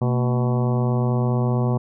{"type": "harmonic tone with a mistuned harmonic", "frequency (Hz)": 124.3, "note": "B2", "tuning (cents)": 12, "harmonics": [1, 2, 3, 4, 5, 6, 7, 8, 9], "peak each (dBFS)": [-19, -25, -29, -31, -33, -35, -36, -37, -38], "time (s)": [0.01, 1.78], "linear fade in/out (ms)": 10, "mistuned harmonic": 2, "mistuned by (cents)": -110, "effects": []}